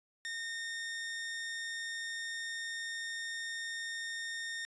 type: tone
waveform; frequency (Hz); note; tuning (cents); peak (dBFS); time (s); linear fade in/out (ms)
sawtooth; 1833; A#6; -30; -34; 0.25-4.65; 0
effects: resampled to 22050 Hz